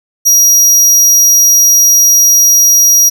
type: tone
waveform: 40% pulse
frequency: 5740 Hz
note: F8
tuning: 47 cents sharp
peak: -3 dBFS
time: 0.25-3.1 s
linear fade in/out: 20 ms
effects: none